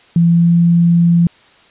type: tone with pitch glide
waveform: sine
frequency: 169.3 to 170.67 Hz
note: E3 to F3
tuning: +46 to -40 cents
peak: -7 dBFS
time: 0.16-1.27 s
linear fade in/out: 2 ms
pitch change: +14 cents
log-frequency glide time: 0.26-0.55 s
effects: white hiss -47 dBFS RMS until 1.7 s + resampled to 8000 Hz